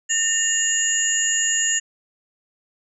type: tone cluster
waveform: sine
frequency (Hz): 1821 / 2831 / 6820 / 7330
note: A#6 / F7 / G#8 / A#8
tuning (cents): -41 / +23 / +45 / -30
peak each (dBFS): -25 / -27 / -20 / -26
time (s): 0.09-1.8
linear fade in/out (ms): 20
effects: none